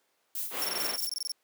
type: noise with tremolo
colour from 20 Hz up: violet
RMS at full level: -33 dBFS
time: 0.35-1.07 s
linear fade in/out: 2 ms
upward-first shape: sine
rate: 4.6 Hz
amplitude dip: 65%
type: low-pass noise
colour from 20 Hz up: pink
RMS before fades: -35 dBFS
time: 0.5-0.98 s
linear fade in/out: 50 ms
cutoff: 4000 Hz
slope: 24 dB/octave
type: tone bursts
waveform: sawtooth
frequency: 5480 Hz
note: F8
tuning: 34 cents flat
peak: -28 dBFS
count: 16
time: 0.62-1.318 s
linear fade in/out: 0 ms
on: 23 ms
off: 22 ms
effects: pink hiss -72 dBFS RMS until 1.43 s + high-pass 400 Hz 12 dB/octave